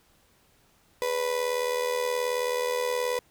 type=tone with amplitude modulation; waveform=35% pulse; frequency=494 Hz; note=B4; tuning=in tune; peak=-21 dBFS; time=1.02-3.19 s; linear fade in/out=0 ms; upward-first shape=sine; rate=78.8 Hz; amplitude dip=65%; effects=pink hiss -63 dBFS RMS until 3.3 s